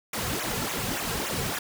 pink noise with flanger, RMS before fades -30 dBFS, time 0.13-1.59 s, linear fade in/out 5 ms, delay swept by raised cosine 0.21 to 3.41 ms, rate 3.5 Hz, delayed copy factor -1, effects none

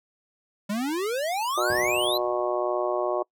square exponential sweep, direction up, 196 to 4186 Hz, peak -26 dBFS, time 0.69-2.18 s, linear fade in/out 10 ms
harmonic tone, 121.8 Hz, B2, 24 cents flat, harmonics 3 / 4 / 5 / 6 / 7 / 8 / 9, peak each -28 / -35 / -27 / -33 / -37 / -38 / -33 dBFS, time 1.57-3.23 s, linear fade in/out 10 ms
brown noise with exponential decay, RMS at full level -33 dBFS, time 1.7-2.76 s, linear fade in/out 1 ms, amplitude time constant 230 ms
effects noise-tail reverb RT60 0.1 s tail -26 dB re dry + high-pass 80 Hz 12 dB/octave

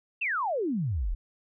sine exponential sweep, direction down, 2797 to 34.09 Hz, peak -26 dBFS, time 0.21-1.15 s, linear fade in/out 10 ms, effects none

